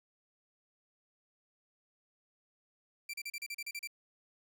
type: tone bursts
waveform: sawtooth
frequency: 2349 Hz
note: D7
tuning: in tune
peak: -35 dBFS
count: 10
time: 3.09-3.874 s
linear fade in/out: 5 ms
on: 46 ms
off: 36 ms
effects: none